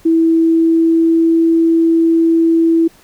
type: tone with pitch glide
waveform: sine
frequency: 327.3 to 329.6 Hz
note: E4 to E4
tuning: -12 to 0 cents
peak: -8 dBFS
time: 0.05-2.88 s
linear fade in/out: 10 ms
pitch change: +12 cents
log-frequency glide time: 0.28-1.42 s
effects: pink hiss -47 dBFS RMS until 3.03 s